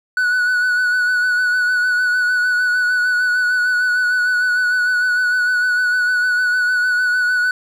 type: tone with vibrato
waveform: triangle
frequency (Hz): 1480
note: F#6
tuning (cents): 0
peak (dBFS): -12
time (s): 0.17-7.51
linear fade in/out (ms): 2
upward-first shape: sine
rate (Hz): 6.6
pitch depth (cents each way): 28
effects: none